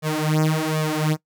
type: tone with flanger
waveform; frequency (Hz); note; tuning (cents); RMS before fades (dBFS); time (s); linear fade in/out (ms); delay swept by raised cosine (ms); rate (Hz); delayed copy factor
sawtooth; 155.56; D#3; 0; -21; 0.02-1.17; 50; 1.7 to 6.3; 1.3; +1
effects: noise-tail reverb RT60 0.1 s tail -21 dB re dry